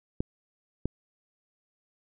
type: clicks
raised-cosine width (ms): 3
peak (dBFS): -15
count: 2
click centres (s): 0.205 / 0.856
effects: none